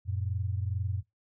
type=tone pair together; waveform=sine; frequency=91.4 / 113.69 Hz; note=F#2 / A#2; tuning=-21 / -43 cents; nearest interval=major third; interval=378 cents; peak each=-30 / -34 dBFS; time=0.05-1.03 s; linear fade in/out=50 ms; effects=noise-tail reverb RT60 0.2 s tail -25 dB re dry